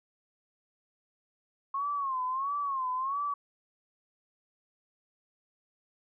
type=tone with vibrato; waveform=sine; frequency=1082 Hz; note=C#6; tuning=42 cents flat; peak=-29 dBFS; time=1.74-3.34 s; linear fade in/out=5 ms; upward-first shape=sine; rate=1.5 Hz; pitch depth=120 cents each way; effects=none